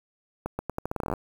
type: accelerating click train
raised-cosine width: 1 ms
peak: -15 dBFS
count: 15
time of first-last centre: 0.46-1.137 s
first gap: 130 ms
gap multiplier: 0.82
effects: 7-bit